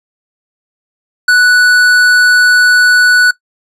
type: tone with tanh clipping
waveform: sine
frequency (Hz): 1480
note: F#6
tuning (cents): 0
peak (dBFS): -6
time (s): 1.28-3.31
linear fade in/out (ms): 5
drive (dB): 13
effects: noise-tail reverb RT60 0.1 s tail -19 dB re dry + resampled to 32000 Hz